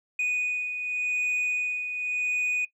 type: beating tone pair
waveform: sine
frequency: 2478 / 2478.88 Hz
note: D#7 / D#7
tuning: -8 / -7 cents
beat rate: 0.88 Hz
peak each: -31 / -24 dBFS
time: 0.19-2.65 s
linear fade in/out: 5 ms
effects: noise-tail reverb RT60 0.1 s tail -20 dB re dry + tanh soft clip ceiling -23 dBFS